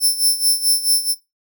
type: tone with tremolo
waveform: 15% pulse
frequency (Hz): 5330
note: E8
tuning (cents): +18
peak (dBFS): -6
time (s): 0-1.15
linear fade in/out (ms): 50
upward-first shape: sine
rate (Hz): 4.6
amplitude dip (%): 80
effects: noise-tail reverb RT60 0.2 s tail -18 dB re dry